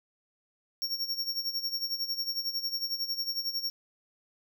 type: tone with tremolo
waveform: square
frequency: 5520 Hz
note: F8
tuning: 21 cents flat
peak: -28 dBFS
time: 0.82-3.7 s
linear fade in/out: 0 ms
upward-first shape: sine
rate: 11 Hz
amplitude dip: 75%
effects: none